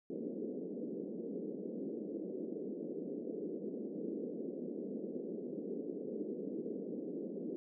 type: band-pass noise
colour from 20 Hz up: white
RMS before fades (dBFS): -42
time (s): 0.1-7.56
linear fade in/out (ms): 0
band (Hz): 190 to 470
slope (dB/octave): 48
effects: none